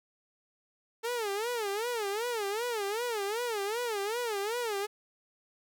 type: tone with vibrato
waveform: sawtooth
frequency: 440 Hz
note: A4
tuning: in tune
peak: -27 dBFS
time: 1.03-4.87 s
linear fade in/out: 20 ms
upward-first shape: sine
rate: 2.6 Hz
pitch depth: 190 cents each way
effects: 11-bit